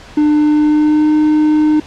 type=tone with pitch glide; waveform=triangle; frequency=299.8 to 305.2 Hz; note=D4 to D#4; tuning=+36 to -33 cents; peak=-6 dBFS; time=0.17-1.8 s; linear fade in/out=5 ms; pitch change=+31 cents; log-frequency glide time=0.51-1.11 s; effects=pink hiss -36 dBFS RMS until 1.86 s + low-pass 5000 Hz 12 dB/octave